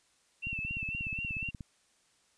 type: tone with vibrato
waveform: sine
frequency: 2685 Hz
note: E7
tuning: 31 cents sharp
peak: -34 dBFS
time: 0.42-1.51 s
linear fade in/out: 20 ms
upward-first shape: sine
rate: 4 Hz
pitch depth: 54 cents each way
type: click train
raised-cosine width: 5 ms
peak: -29 dBFS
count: 20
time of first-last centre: 0.47-1.608 s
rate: 16.7 Hz
effects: white hiss -69 dBFS RMS until 2.37 s + resampled to 22050 Hz